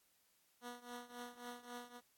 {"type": "tone with tremolo", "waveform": "10% pulse", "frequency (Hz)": 242.9, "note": "B3", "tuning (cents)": -29, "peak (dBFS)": -37, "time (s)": [0.61, 2.01], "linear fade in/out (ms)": 50, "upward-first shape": "triangle", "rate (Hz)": 3.7, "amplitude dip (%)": 90, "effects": ["white hiss -75 dBFS RMS until 2.17 s", "AAC 64 kbps"]}